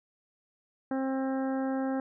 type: harmonic tone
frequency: 265.7 Hz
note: C4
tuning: 27 cents sharp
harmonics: 1 / 2 / 3 / 4 / 5 / 6 / 7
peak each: -29 / -35 / -38 / -48 / -46 / -46 / -53 dBFS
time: 0.91-2 s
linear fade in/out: 2 ms
effects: none